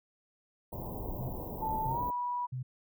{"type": "band-stop noise", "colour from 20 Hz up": "pink", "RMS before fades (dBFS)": -39, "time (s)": [0.72, 2.11], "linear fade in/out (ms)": 10, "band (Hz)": [1000, 14000], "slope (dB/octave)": 96}
{"type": "tone bursts", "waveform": "sine", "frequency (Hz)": 127.7, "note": "C3", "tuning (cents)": -42, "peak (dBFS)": -34, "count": 3, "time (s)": [1.18, 2.63], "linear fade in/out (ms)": 10, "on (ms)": 110, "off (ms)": 560}
{"type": "tone with pitch glide", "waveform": "sine", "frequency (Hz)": [880, 976.4], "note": ["A5", "B5"], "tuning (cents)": [0, -20], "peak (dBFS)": -31, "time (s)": [1.61, 2.47], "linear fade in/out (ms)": 20, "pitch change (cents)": 180, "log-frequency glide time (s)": [1.86, 2.01]}
{"effects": []}